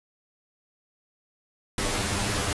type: noise with comb filter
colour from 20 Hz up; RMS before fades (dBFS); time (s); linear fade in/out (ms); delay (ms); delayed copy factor
pink; -27; 1.78-2.53; 2; 10; +0.95
effects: resampled to 24000 Hz